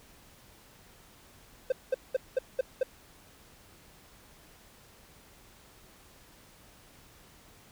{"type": "tone bursts", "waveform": "triangle", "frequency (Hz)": 519, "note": "C5", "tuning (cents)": -14, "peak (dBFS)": -21, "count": 6, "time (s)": [1.7, 2.832], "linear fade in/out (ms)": 5, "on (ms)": 22, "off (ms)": 200, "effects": ["pink hiss -57 dBFS RMS until 7.71 s"]}